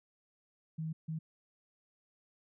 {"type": "tone bursts at uneven times", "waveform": "sine", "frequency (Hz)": 159.2, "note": "D#3", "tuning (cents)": 40, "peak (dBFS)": -35, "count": 2, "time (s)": [[0.78, 0.93], [1.08, 1.19]], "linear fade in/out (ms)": 10, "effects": []}